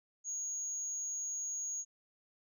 sine tone, 6650 Hz, G#8, 1 cent sharp, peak -35 dBFS, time 0.24-1.85 s, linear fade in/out 50 ms, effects tanh soft clip ceiling -32 dBFS

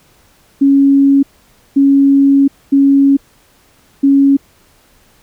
sine tone bursts at uneven times, 276.8 Hz, C#4, 2 cents flat, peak -5 dBFS, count 4, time 0.61-1.23 / 1.76-2.48 / 2.72-3.17 / 4.03-4.37 s, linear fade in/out 10 ms, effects pink hiss -50 dBFS RMS until 5.22 s

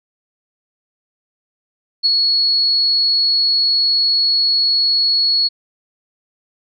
sine tone with ADSR envelope, 4359 Hz, C#8, 30 cents flat, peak -9 dBFS, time 2.03-5.49 s, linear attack 27 ms, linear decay 18 ms, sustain -3 dB, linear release 24 ms, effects none

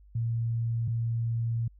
sine tone pair in turn, 115.6 / 115.6 Hz, A#2 / A#2, -14 / -14 cents, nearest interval unison, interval 0 cents, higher neither, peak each -26 dBFS, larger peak neither, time 0.15-0.88 / 0.88-1.68 s, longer second, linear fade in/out 5 ms, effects added 50 Hz sine -52 dBFS peak until 1.79 s

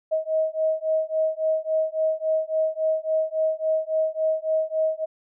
sine beating tone pair, 631 / 634.6 Hz, D#5 / D#5, +24 / +34 cents, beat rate 3.6 Hz, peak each -24 dBFS, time 0.11-5.06 s, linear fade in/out 20 ms, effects none

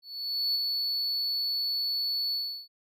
triangle tone with ADSR envelope, 4435 Hz, C#8, in tune, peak -23 dBFS, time 0.02-2.68 s, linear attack 530 ms, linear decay 16 ms, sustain -3 dB, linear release 350 ms, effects none

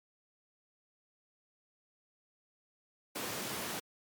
pink high-pass noise, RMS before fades -39 dBFS, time 3.15-3.8 s, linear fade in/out 10 ms, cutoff 200 Hz, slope 12 dB/octave, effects MP3 96 kbps

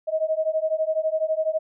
sine beating tone pair, 626 / 638 Hz, D#5 / D#5, +10 / +43 cents, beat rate 12 Hz, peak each -24 dBFS, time 0.07-1.59 s, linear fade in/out 20 ms, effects none

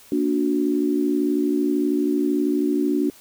sine chord, Bb augmented, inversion none, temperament just, 233.1 / 291.4 / 364.2 Hz, Bb3 / D4 / F#4, 0 / -13 / -27 cents, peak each -26 / -20 / -24 dBFS, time 0.12-3.1 s, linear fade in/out 2 ms, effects white hiss -49 dBFS RMS until 3.2 s

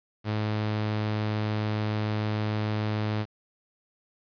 sawtooth tone, 106.8 Hz, G#2, 49 cents sharp, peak -22 dBFS, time 0.24-3.26 s, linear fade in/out 50 ms, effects resampled to 11025 Hz + 9-bit

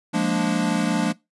square chord, Bb dominant seventh, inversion second, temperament equal with one note detuned, 175.52 / 207.7 / 233.1 / 293.7 Hz, F3 / Ab3 / Bb3 / D4, +9 / 0 / 0 / 0 cents, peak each -26 dBFS, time 0.13-1.13 s, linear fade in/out 20 ms, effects noise-tail reverb RT60 0.2 s tail -20 dB re dry + resampled to 24000 Hz

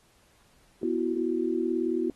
sine chord, B suspended fourth, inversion none, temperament equal with one note detuned, 246.9 / 331.5 / 370 Hz, B3 / E4 / F#4, 0 / +10 / 0 cents, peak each -31 / -28 / -29 dBFS, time 0.83-2.1 s, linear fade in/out 2 ms, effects pink hiss -63 dBFS RMS until 2.15 s + AAC 32 kbps

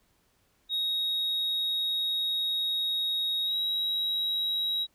sine tone with pitch glide, 3770 to 3845 Hz, A#7 to B7, +19 to -47 cents, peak -24 dBFS, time 0.69-4.87 s, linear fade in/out 50 ms, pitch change +34 cents, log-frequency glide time 3.44-3.55 s, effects tanh soft clip ceiling -25 dBFS + pink hiss -69 dBFS RMS until 4.94 s

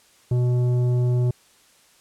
sine tone with tanh clipping, 123.47 Hz, B2, in tune, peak -19 dBFS, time 0.31-1.31 s, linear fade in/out 5 ms, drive 10 dB, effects white hiss -56 dBFS RMS until 2 s + low-pass 10000 Hz 12 dB/octave

